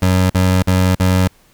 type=tone bursts; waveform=25% pulse; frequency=92.5 Hz; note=F#2; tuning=in tune; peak=-7 dBFS; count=4; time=0.02-1.278 s; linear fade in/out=5 ms; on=280 ms; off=46 ms; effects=pink hiss -52 dBFS RMS until 1.53 s